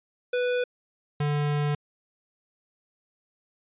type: tone pair in turn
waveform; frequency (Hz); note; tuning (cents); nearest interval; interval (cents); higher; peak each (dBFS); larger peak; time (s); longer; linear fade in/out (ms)
square; 493.9 / 146.84; B4 / D3; 0 / 0; octave + major sixth; 2100; first; -24; neither; 0.33-0.64 / 1.2-1.75; second; 5
effects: resampled to 8000 Hz